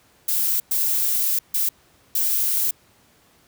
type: noise bursts at uneven times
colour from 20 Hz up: violet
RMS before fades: -21 dBFS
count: 4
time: 0.28-0.6 / 0.71-1.39 / 1.54-1.69 / 2.15-2.71 s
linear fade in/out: 5 ms
effects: pink hiss -57 dBFS RMS until 3.47 s + high-pass 60 Hz 12 dB/octave